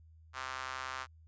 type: tone with high-pass filter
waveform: sawtooth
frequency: 130.81 Hz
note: C3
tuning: in tune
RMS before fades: -41 dBFS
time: 0.33-1.07 s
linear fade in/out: 50 ms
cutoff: 1200 Hz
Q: 2.5
effects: added 80 Hz sine -56 dBFS peak until 1.27 s + resampled to 16000 Hz